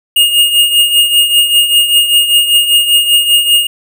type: tone with tremolo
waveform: square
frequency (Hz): 2848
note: F7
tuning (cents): +33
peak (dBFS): -4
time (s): 0.16-3.67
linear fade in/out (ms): 5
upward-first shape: triangle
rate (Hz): 5.1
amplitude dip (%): 70
effects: none